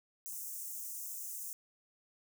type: high-pass noise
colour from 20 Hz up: white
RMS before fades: -43 dBFS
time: 0.26-1.53 s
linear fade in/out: 0 ms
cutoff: 6100 Hz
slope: 48 dB/octave
effects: none